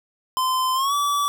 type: tone with pitch glide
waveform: square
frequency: 1031 to 1150.6 Hz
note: C6 to D6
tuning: -26 to -36 cents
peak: -20 dBFS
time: 0.37-1.28 s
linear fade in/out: 0 ms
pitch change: +190 cents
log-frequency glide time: 0.74-0.94 s
effects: none